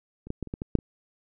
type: clicks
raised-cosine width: 3 ms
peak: -29 / -17 / -18 / -28 / -19 / -19 / -6 / -26 dBFS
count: 8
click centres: 0.27 / 0.304 / 0.427 / 0.473 / 0.539 / 0.619 / 0.753 / 0.788 s
effects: none